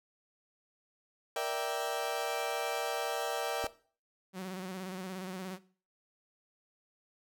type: chord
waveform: 35% pulse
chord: E half-diminished seventh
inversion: second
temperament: equal with one note detuned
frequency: 469.7 / 587.3 / 659.3 / 784 Hz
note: Bb4 / D5 / E5 / G5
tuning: +13 / 0 / 0 / 0 cents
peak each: -36 dBFS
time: 1.36-3.67 s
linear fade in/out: 2 ms
type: clicks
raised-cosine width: 2 ms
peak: -29 dBFS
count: 2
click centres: 3.641 / 3.644 s
type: tone with vibrato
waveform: sawtooth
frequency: 186.5 Hz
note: F#3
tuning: 14 cents sharp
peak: -34 dBFS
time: 4.33-5.59 s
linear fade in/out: 50 ms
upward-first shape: square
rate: 17 Hz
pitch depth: 39 cents each way
effects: noise-tail reverb RT60 0.4 s tail -17 dB re dry